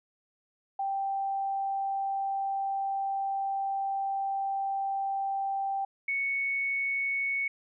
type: tone pair in turn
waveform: sine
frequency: 784 / 2217 Hz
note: G5 / C#7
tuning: 0 / 0 cents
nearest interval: octave + tritone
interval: 1800 cents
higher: second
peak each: -28 / -27 dBFS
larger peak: second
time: 0.79-5.85 / 6.08-7.48 s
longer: first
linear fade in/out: 5 ms
effects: none